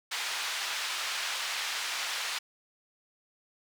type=band-pass noise; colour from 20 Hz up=white; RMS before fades=-34 dBFS; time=0.11-2.39 s; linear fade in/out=10 ms; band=1000 to 4300 Hz; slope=12 dB/octave; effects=none